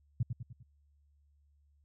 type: tone with echo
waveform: sine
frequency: 118.4 Hz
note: A#2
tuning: 27 cents sharp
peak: -26 dBFS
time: 0.2-0.23 s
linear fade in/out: 5 ms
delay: 100 ms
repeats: 4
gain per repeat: -6 dB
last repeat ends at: 0.63 s
effects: added 72 Hz sine -65 dBFS peak until 1.84 s